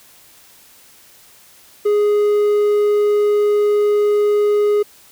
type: tone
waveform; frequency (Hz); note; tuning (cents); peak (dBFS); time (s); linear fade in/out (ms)
triangle; 415.3; G#4; 0; -10; 1.85-4.83; 10
effects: white hiss -47 dBFS RMS until 5.11 s